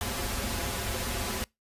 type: noise with comb filter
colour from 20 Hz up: pink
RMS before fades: -32 dBFS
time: 0.01-1.44 s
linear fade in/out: 0 ms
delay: 6.5 ms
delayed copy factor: -0.85
effects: noise-tail reverb RT60 0.2 s tail -25 dB re dry + resampled to 32000 Hz